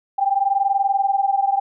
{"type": "tone pair together", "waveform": "sine", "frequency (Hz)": [784, 804.6], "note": ["G5", "G5"], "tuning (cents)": [0, 45], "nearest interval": "unison", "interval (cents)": 45, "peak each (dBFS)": [-18, -20], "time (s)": [0.18, 1.6], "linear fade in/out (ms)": 10, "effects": []}